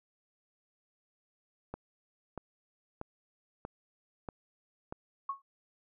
click train, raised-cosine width 1 ms, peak -25 dBFS, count 6, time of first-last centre 1.74-4.925 s, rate 1.57 Hz
sine tone with exponential decay, 1100 Hz, C#6, 14 cents flat, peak -29 dBFS, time 5.29-5.42 s, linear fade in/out 5 ms, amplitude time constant 27 ms
effects none

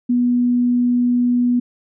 sine tone, 244.3 Hz, B3, 19 cents flat, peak -13 dBFS, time 0.09-1.6 s, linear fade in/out 10 ms, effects none

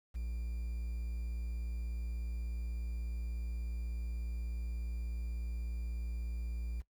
triangle tone with quantisation, 58.27 Hz, A#1, in tune, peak -34 dBFS, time 0.14-6.82 s, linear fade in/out 20 ms, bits 10, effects noise-tail reverb RT60 0.1 s tail -18 dB re dry

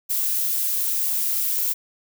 violet noise, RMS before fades -23 dBFS, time 0.09-1.74 s, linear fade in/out 20 ms, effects none

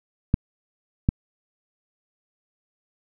clicks, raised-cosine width 5 ms, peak -5 dBFS, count 2, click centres 0.341 / 1.089 s, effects none

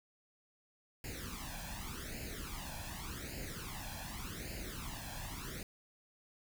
pink noise with flanger, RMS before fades -44 dBFS, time 1.04-5.63 s, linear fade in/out 2 ms, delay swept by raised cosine 0.42 to 1.22 ms, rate 0.86 Hz, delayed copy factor +0.8, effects none

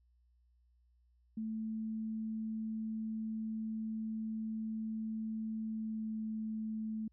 sine tone with pitch glide, 220 to 218.6 Hz, A3 to A3, 0 to -11 cents, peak -36 dBFS, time 1.37-7.08 s, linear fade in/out 5 ms, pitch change -11 cents, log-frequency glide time 5.63-6.19 s, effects added 60 Hz sine -67 dBFS peak until 7.12 s

